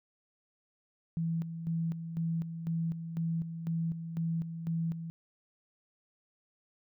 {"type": "tone with tremolo", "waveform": "sine", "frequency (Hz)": 165.1, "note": "E3", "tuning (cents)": 3, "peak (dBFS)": -29, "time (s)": [1.17, 5.1], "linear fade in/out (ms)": 0, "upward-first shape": "square", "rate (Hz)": 2, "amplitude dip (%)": 60, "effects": []}